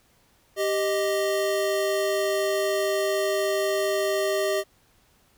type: tone pair together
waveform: square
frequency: 392 / 622.3 Hz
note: G4 / D#5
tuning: 0 / 0 cents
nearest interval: minor sixth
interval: 800 cents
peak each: -26 dBFS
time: 0.56-4.64 s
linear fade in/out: 50 ms
effects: pink hiss -62 dBFS RMS until 5.37 s